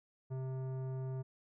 sine tone with tanh clipping, 131 Hz, C3, 2 cents sharp, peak -39 dBFS, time 0.3-1.23 s, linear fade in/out 20 ms, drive 14 dB, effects none

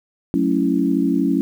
sine chord, F# minor seventh, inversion none, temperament equal, 185 / 220 / 277.2 / 329.6 Hz, F#3 / A3 / C#4 / E4, 0 / 0 / 0 / 0 cents, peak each -22 / -23 / -18 / -22 dBFS, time 0.34-1.41 s, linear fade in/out 0 ms, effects 8-bit

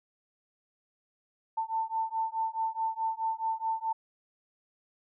sine beating tone pair, 891 / 895.7 Hz, A5 / A5, +22 / +31 cents, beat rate 4.7 Hz, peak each -32 / -32 dBFS, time 1.57-3.93 s, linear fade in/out 10 ms, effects none

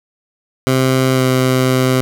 15% pulse tone with pitch glide, 130.81 to 129.23 Hz, C3 to C3, 0 to -21 cents, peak -5 dBFS, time 0.67-2.01 s, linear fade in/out 0 ms, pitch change -21 cents, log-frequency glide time 1.13-1.23 s, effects none

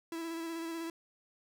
45% pulse tone with vibrato, 330.4 Hz, E4, 4 cents sharp, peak -37 dBFS, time 0.12-0.9 s, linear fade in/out 2 ms, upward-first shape square, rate 16 Hz, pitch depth 18 cents each way, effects none

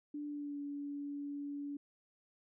sine tone with pitch glide, 293.7 to 286.2 Hz, D4 to D4, 0 to -45 cents, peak -39 dBFS, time 0.14-1.77 s, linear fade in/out 5 ms, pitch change -45 cents, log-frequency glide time 0.26-0.59 s, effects none

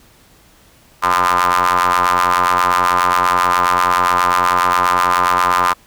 sawtooth ring-modulated tone, 89.3 Hz, F2, 39 cents sharp, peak -5 dBFS, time 1.02-5.74 s, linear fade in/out 20 ms, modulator 1120 Hz, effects pink hiss -49 dBFS RMS until 5.86 s

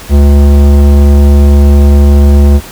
sine tone with tanh clipping, 71.3 Hz, C#2, 49 cents sharp, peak -3 dBFS, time 0.09-2.61 s, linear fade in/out 50 ms, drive 17 dB, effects pink hiss -28 dBFS RMS until 2.71 s

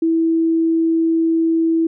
sine tone, 327.4 Hz, E4, 12 cents flat, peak -13 dBFS, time 0.02-1.87 s, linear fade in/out 5 ms, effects none

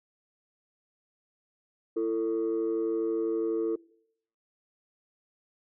sine tone pair together, 335.1 / 447.3 Hz, E4 / A4, +29 / +28 cents, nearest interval perfect fourth, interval 499 cents, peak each -27 dBFS, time 1.96-3.76 s, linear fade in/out 10 ms, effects noise-tail reverb RT60 0.7 s tail -24 dB re dry + tanh soft clip ceiling -22 dBFS

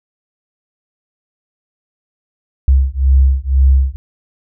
sine beating tone pair, 65.9 / 67.9 Hz, C2 / C#2, +13 / -35 cents, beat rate 2 Hz, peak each -11 dBFS, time 2.68-3.96 s, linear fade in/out 0 ms, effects none

